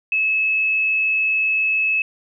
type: tone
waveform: sine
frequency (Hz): 2593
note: E7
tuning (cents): -29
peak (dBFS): -16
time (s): 0.12-2.02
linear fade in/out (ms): 2
effects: none